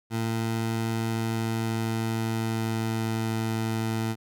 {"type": "tone with pitch glide", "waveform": "20% pulse", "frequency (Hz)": [113.2, 111.9], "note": ["A2", "A2"], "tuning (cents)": [50, 30], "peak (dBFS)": -21, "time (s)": [0.1, 4.16], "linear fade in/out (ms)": 50, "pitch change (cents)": -20, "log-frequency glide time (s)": [0.93, 3.39], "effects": []}